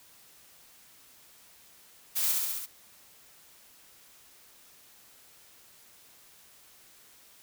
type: noise with echo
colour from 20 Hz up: blue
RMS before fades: -29 dBFS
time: 2.15-2.33 s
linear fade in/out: 20 ms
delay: 67 ms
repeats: 5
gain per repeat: -2 dB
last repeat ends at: 2.665 s
effects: white hiss -57 dBFS RMS until 7.42 s